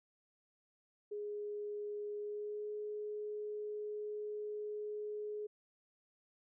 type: tone with pitch glide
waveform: sine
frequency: 415.3 to 420.6 Hz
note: G#4 to G#4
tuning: 0 to +22 cents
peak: -39 dBFS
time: 1.11-5.47 s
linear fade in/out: 10 ms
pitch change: +22 cents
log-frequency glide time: 2.19-2.71 s
effects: none